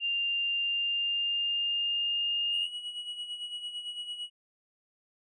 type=tone with pitch glide; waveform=sine; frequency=2794 to 2828 Hz; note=F7 to F7; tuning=0 to +21 cents; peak=-27 dBFS; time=0-2.68 s; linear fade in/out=50 ms; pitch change=+21 cents; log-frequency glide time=0.57-2.46 s
type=tone with tremolo; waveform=triangle; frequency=2916 Hz; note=F#7; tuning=26 cents flat; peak=-32 dBFS; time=2.51-4.3 s; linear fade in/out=50 ms; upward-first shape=sine; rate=8.9 Hz; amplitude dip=60%
effects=resampled to 22050 Hz